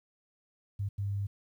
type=tone bursts at uneven times; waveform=sine; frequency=100 Hz; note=G2; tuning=35 cents sharp; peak=-30 dBFS; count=2; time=0.79-0.89 / 0.98-1.27 s; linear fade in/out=10 ms; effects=11-bit